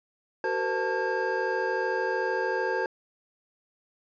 triangle tone cluster, 377 / 459.7 / 513 / 886 / 1617 Hz, F#4 / A#4 / C5 / A5 / G#6, +32 / -24 / -34 / +12 / -47 cents, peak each -30 dBFS, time 0.44-2.86 s, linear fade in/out 2 ms, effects resampled to 16000 Hz

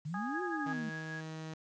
sine exponential two-way sweep, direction up then down, 142.4 to 372.3 to 213.8 Hz, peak -36 dBFS, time 0.05-0.9 s, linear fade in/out 10 ms, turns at 0.42 s
harmonic tone, 412.4 Hz, G#4, 12 cents flat, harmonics 2 / 3 / 4, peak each -40 / -42 / -43 dBFS, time 0.14-0.73 s, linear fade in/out 2 ms
sine tone with tremolo, 1661.2 Hz, G#6, in tune, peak -40 dBFS, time 0.33-1.21 s, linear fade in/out 10 ms, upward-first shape sine, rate 5.2 Hz, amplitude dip 50%
sawtooth tone with pitch glide, 157.3 to 158.58 Hz, D#3 to D#3, +19 to +33 cents, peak -37 dBFS, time 0.66-1.54 s, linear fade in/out 5 ms, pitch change +14 cents, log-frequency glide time 0.77-0.91 s
effects resampled to 16000 Hz + 10-bit

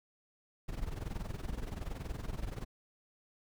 brown noise with amplitude modulation, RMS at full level -36 dBFS, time 0.68-2.65 s, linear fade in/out 10 ms, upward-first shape sine, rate 21.2 Hz, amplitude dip 80%, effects none

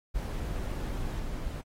brown noise with level steps, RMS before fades -33 / -35 dBFS, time 0.14-1.62 s, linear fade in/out 20 ms, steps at 1.19 s, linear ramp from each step 10 ms, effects AAC 48 kbps

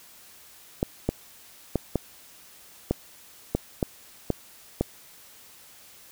clicks, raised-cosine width 2 ms, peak -9 dBFS, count 9, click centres 0.829 / 1.09 / 1.757 / 1.957 / 2.91 / 3.55 / 3.828 / 4.303 / 4.81 s, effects white hiss -51 dBFS RMS until 6.11 s

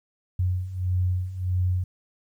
sine beating tone pair, 90.1 / 91.7 Hz, F#2 / F#2, -45 / -15 cents, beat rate 1.6 Hz, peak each -28 / -24 dBFS, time 0.39-1.84 s, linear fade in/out 5 ms, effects 10-bit

